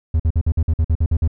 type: tone bursts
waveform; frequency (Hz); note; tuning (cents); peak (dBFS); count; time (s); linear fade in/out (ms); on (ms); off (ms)
triangle; 80; D#2; +49; -11; 11; 0.14-1.277; 5; 57; 51
effects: none